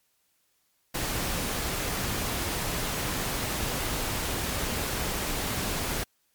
pink noise, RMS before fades -30 dBFS, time 0.94-6.04 s, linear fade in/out 10 ms, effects white hiss -71 dBFS RMS until 6.34 s + MP3 96 kbps

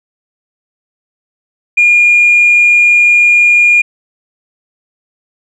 sine tone, 2422 Hz, D#7, 47 cents flat, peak -3 dBFS, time 1.77-3.82 s, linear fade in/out 10 ms, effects tanh soft clip ceiling 0 dBFS

